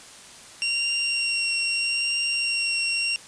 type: tone with vibrato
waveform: 25% pulse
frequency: 2759 Hz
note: F7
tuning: 22 cents flat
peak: -19 dBFS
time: 0.62-3.16 s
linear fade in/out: 0 ms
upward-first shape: triangle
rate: 0.8 Hz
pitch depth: 13 cents each way
effects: white hiss -45 dBFS RMS until 3.27 s + resampled to 22050 Hz